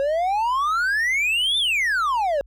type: exponential two-way sweep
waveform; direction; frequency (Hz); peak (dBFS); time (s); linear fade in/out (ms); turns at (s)
triangle; up then down; 540 to 3611 to 540; -17; 0-2.41; 0; 1.58
effects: added 50 Hz sine -47 dBFS peak until 2.46 s